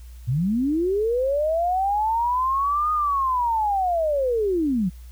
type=linear two-way sweep; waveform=sine; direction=up then down; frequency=110 to 1240 to 166.5 Hz; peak=-19 dBFS; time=0.27-4.9 s; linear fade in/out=20 ms; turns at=2.92 s; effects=added 60 Hz sine -38 dBFS peak until 5.11 s + white hiss -56 dBFS RMS until 5.11 s